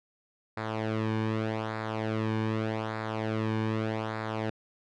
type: tone with flanger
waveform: sawtooth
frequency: 110 Hz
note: A2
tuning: in tune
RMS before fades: -31 dBFS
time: 0.57-4.5 s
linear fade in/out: 5 ms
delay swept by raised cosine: 0.33 to 1.53 ms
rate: 0.83 Hz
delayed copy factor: -0.7
effects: low-pass 3000 Hz 12 dB/octave